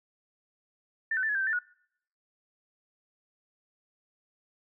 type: tone with pitch steps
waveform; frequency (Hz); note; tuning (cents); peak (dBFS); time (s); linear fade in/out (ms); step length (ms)
sine; 1785 / 1519 / 1768 / 1691 / 1576 / 1549 / 1774 / 1457; A6 / F#6 / A6 / G#6 / G6 / G6 / A6 / F#6; +24 / +45 / +8 / +31 / +9 / -21 / +14 / -27; -26; 1.11-1.59; 5; 60
effects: noise-tail reverb RT60 0.7 s tail -25 dB re dry